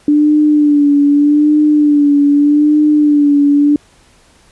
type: tone with vibrato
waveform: sine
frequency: 293.7 Hz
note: D4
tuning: in tune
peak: -6 dBFS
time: 0.08-3.76 s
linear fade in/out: 2 ms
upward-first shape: sine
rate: 0.82 Hz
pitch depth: 45 cents each way
effects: pink hiss -48 dBFS RMS until 4.51 s + resampled to 24000 Hz